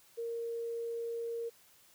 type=tone; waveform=sine; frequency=464.6 Hz; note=A#4; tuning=6 cents flat; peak=-35 dBFS; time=0.17-1.5 s; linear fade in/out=20 ms; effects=white hiss -63 dBFS RMS until 1.94 s